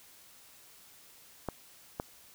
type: clicks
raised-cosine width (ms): 1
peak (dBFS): -19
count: 2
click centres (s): 1.487 / 1.999
effects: white hiss -57 dBFS RMS until 2.34 s